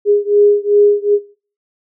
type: beating tone pair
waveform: sine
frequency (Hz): 410.3 / 412.9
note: G#4 / G#4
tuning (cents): -21 / -10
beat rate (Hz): 2.6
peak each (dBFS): -12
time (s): 0.05-1.19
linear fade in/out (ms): 50
effects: noise-tail reverb RT60 0.4 s tail -17 dB re dry